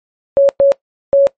sine tone bursts at uneven times, 556 Hz, C#5, 5 cents sharp, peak -5 dBFS, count 3, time 0.37-0.49 / 0.6-0.72 / 1.13-1.27 s, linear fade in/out 0 ms, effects noise-tail reverb RT60 0.1 s tail -21 dB re dry + MP3 32 kbps

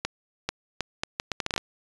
accelerating click train, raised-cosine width 0.2 ms, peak -9 dBFS, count 12, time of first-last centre 0.05-1.579 s, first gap 440 ms, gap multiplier 0.72, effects resampled to 22050 Hz

